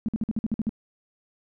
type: tone bursts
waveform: sine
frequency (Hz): 220.5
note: A3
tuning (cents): +4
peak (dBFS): -22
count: 9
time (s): 0.06-0.693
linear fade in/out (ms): 0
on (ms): 25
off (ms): 51
effects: none